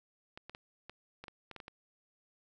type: clicks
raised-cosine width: 0.3 ms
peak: -30 dBFS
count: 10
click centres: 0.375 / 0.496 / 0.549 / 0.896 / 1.24 / 1.282 / 1.513 / 1.563 / 1.602 / 1.681 s
effects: none